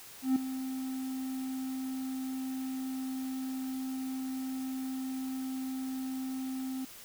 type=tone with ADSR envelope; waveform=triangle; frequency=261.6 Hz; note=C4; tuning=in tune; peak=-20 dBFS; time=0.22-6.85 s; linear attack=140 ms; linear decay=4 ms; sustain=-12 dB; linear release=6 ms; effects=white hiss -50 dBFS RMS until 7.04 s